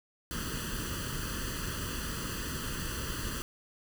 pink noise with comb filter, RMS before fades -36 dBFS, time 0.31-3.42 s, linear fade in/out 0 ms, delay 0.66 ms, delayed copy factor +0.9, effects none

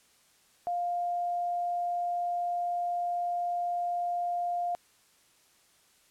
sine tone, 702 Hz, F5, 9 cents sharp, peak -28 dBFS, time 0.67-4.75 s, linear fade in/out 0 ms, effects white hiss -64 dBFS RMS until 6.1 s + low-pass 11000 Hz 12 dB/octave

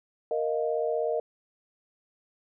sine chord, Bb suspended fourth, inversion none, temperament equal, 466.2 / 622.3 / 698.5 Hz, Bb4 / Eb5 / F5, 0 / 0 / 0 cents, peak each -28 / -29 / -34 dBFS, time 0.31-1.2 s, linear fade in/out 2 ms, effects none

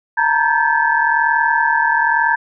sine tone cluster, 906 / 947 / 1572 / 1721 Hz, A#5 / A#5 / G6 / A6, -50 / +27 / +4 / -39 cents, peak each -18 dBFS, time 0.17-2.36 s, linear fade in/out 10 ms, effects none

